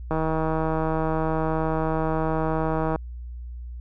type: click train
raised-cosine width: 1 ms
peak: -12 dBFS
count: 454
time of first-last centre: 0.11-2.959 s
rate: 159 Hz
effects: added 60 Hz sine -33 dBFS peak until 3.8 s